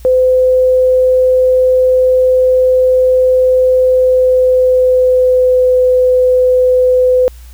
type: tone with pitch glide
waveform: sine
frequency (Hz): 511 to 505.4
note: C5 to B4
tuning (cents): -41 to +40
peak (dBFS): -6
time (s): 0.05-7.28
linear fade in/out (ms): 0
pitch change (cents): -19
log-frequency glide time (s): 3.88-5.81
effects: added 60 Hz sine -31 dBFS peak until 7.53 s + white hiss -45 dBFS RMS until 7.53 s